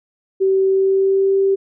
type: tone with pitch glide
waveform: sine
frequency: 384.1 to 389.9 Hz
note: G4 to G4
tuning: -35 to -9 cents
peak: -12 dBFS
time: 0.4-1.56 s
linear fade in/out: 20 ms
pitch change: +26 cents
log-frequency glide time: 0.66-1.36 s
effects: none